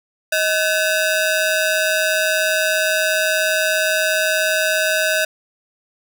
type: ring-modulated tone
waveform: sawtooth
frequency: 1075 Hz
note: C6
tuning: 47 cents sharp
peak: -9 dBFS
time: 0.32-5.25 s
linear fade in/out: 5 ms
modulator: 446 Hz
effects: none